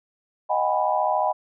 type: chord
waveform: sine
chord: G# minor seventh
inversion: second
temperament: equal with one note detuned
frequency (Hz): 622.3 / 740 / 814 / 987.8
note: D#5 / F#5 / G#5 / B5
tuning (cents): 0 / 0 / -35 / 0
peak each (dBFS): -25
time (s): 0.49-1.33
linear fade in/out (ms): 20
effects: none